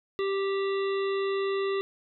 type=harmonic tone; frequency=392 Hz; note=G4; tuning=in tune; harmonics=1 / 3 / 5 / 7 / 9 / 10; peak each=-26 / -36 / -40 / -43 / -45 / -46 dBFS; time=0.19-1.81 s; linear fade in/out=0 ms; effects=none